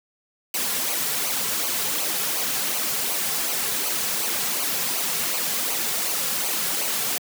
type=noise with flanger; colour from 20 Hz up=white; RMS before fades=-25 dBFS; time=0.54-7.18 s; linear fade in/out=2 ms; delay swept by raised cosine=0.55 to 3.35 ms; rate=2.7 Hz; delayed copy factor=-0.6; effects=high-pass 150 Hz 12 dB/octave